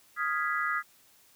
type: chord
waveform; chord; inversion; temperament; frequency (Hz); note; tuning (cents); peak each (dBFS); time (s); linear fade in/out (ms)
sine; F half-diminished seventh; third; equal; 1244.5 / 1396.9 / 1661.2 / 1975.5; Eb6 / F6 / Ab6 / Cb7; 0 / 0 / 0 / 0; -31 / -34 / -33 / -34; 0.16-0.83; 50
effects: white hiss -61 dBFS RMS until 1.35 s